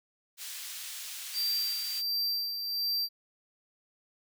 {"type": "high-pass noise", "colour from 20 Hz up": "pink", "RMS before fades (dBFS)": -41, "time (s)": [0.37, 2.03], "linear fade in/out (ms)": 50, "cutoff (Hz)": 3000, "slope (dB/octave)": 12}
{"type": "tone with tremolo", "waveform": "square", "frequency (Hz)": 4699, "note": "D8", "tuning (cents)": 0, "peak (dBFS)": -28, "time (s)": [1.33, 3.09], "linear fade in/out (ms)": 50, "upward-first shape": "sine", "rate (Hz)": 1.4, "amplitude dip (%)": 50}
{"effects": []}